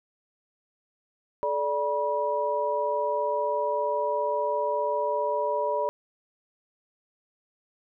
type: tone cluster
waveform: sine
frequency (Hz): 431.1 / 586 / 969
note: A4 / D5 / B5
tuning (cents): -35 / -4 / -33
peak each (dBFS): -31 / -27 / -28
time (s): 1.43-5.89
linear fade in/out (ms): 0
effects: none